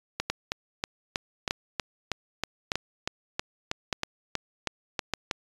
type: two click trains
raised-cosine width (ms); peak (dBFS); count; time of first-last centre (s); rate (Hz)
0.2; -9 / -10; 5 / 17; 0.3-5.137 / 0.2-5.312; 0.827 / 3.13
effects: resampled to 24000 Hz